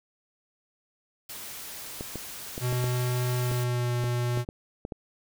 white noise, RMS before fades -40 dBFS, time 1.29-3.64 s, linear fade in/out 5 ms
clicks, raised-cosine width 2 ms, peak -21 dBFS, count 11, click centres 2.009 / 2.157 / 2.579 / 2.726 / 2.842 / 3.515 / 4.041 / 4.374 / 4.489 / 4.851 / 4.922 s
square tone with pitch glide, 124.2 to 121.57 Hz, B2 to B2, +10 to -27 cents, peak -26 dBFS, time 2.6-4.45 s, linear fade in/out 50 ms, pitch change -37 cents, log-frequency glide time 3.37-3.93 s
effects none

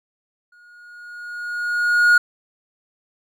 triangle tone with exponential growth, 1440 Hz, F#6, 47 cents flat, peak -7 dBFS, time 0.52-2.18 s, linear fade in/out 5 ms, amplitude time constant 360 ms, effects none

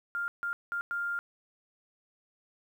sine tone bursts at uneven times, 1400 Hz, F6, 4 cents sharp, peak -30 dBFS, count 4, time 0.15-0.28 / 0.43-0.53 / 0.72-0.81 / 0.91-1.19 s, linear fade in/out 0 ms, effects 10-bit

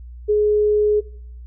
sine tone, 420.1 Hz, G#4, 20 cents sharp, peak -13 dBFS, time 0.28-1.01 s, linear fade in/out 20 ms, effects noise-tail reverb RT60 0.6 s tail -21 dB re dry + added 60 Hz sine -34 dBFS peak until 1.46 s

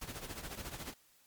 pink noise with tremolo, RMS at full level -42 dBFS, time 0.01-0.94 s, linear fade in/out 10 ms, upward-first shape sine, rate 14 Hz, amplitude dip 70%, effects white hiss -67 dBFS RMS until 1.26 s + Opus 48 kbps

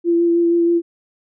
sine tone with vibrato, 340.6 Hz, F4, 43 cents flat, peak -12 dBFS, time 0.04-0.82 s, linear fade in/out 50 ms, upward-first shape sine, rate 6.3 Hz, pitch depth 14 cents each way, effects none

